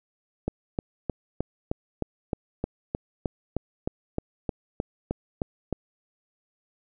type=click train; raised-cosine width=2 ms; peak=-13 dBFS; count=18; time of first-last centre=0.48-5.727 s; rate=3.24 Hz; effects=none